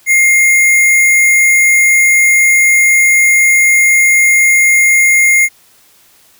sine tone with sample-and-hold, 2118 Hz, C7, 21 cents sharp, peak -5 dBFS, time 0.06-5.49 s, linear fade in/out 50 ms, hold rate 8820 Hz, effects white hiss -47 dBFS RMS until 6.39 s

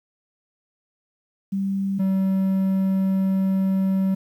sine / triangle tone pair in turn, 195.3 / 191.39 Hz, G3 / G3, -6 / -41 cents, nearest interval unison, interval 35 cents, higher first, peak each -21 / -16 dBFS, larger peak second, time 1.52-1.99 / 1.99-4.15 s, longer second, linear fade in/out 10 ms, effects 9-bit

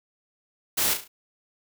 white noise with echo, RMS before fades -24 dBFS, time 0.77-0.94 s, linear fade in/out 10 ms, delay 35 ms, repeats 4, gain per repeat -7 dB, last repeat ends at 1.08 s, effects none

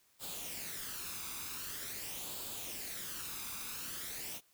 white noise with flanger, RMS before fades -43 dBFS, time 0.19-4.41 s, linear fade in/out 50 ms, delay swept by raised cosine 0.25 to 0.82 ms, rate 0.45 Hz, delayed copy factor +0.55, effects white hiss -70 dBFS RMS until 4.53 s

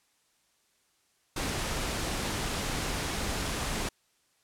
pink noise, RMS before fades -32 dBFS, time 1.36-3.89 s, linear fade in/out 5 ms, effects white hiss -70 dBFS RMS until 4.43 s + low-pass 10000 Hz 12 dB/octave

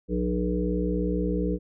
harmonic tone with a mistuned harmonic, 60.2 Hz, B1, 44 cents flat, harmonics 1 / 3 / 5 / 7 / 8, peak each -29 / -28 / -30 / -32 / -32 dBFS, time 0.08-1.59 s, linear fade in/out 50 ms, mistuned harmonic 5, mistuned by +19 cents, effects none

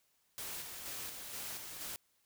white noise with tremolo, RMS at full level -43 dBFS, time 0.38-1.96 s, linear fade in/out 0 ms, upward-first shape square, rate 2.1 Hz, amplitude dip 35%, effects white hiss -75 dBFS RMS until 2.25 s

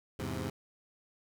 15% pulse chord, E augmented, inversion none, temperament equal, 82.41 / 103.83 / 130.81 Hz, E2 / G#2 / B#2, 0 / 0 / 0 cents, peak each -33 dBFS, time 0.19-0.5 s, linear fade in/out 5 ms, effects none

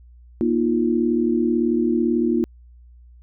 sine chord, Bb suspended fourth, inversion none, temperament equal with one note detuned, 237.7 / 311.1 / 349.2 Hz, Bb3 / Eb4 / F4, +34 / 0 / 0 cents, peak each -20 / -23 / -21 dBFS, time 0.41-2.44 s, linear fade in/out 0 ms, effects added 60 Hz sine -44 dBFS peak until 3.22 s

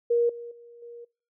sine tone with level steps, 472.8 Hz, A#4, 24 cents sharp, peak -19 / -36 / -46 / -40 dBFS, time 0.1-1.05 s, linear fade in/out 10 ms, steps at 0.29 / 0.51 / 0.82 s, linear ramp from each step 5 ms, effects noise-tail reverb RT60 0.4 s tail -25 dB re dry

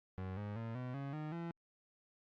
30% pulse tone with pitch steps, 93.7 / 103.37 / 114.03 / 125.8 / 138.78 / 153.1 / 168.89 Hz, F#2 / G#2 / A#2 / B2 / C#3 / D#3 / E3, +22 / -8 / -38 / +32 / +2 / -28 / +42 cents, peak -38 dBFS, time 0.18-1.51 s, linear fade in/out 0 ms, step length 190 ms, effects low-pass 2000 Hz 12 dB/octave + Opus 48 kbps

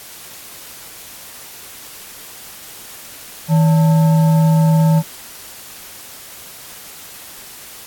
sine tone with frequency modulation, 160.1 Hz, D#3, 50 cents sharp, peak -9 dBFS, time 3.48-5.03 s, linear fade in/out 50 ms, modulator 731 Hz, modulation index 0.36, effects white hiss -36 dBFS RMS until 7.86 s + AAC 64 kbps

